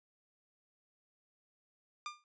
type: tone with exponential decay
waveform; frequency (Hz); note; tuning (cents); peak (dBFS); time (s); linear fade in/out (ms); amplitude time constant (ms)
sawtooth; 1200; D6; +37; -32; 2.06-2.24; 1; 37
effects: resampled to 16000 Hz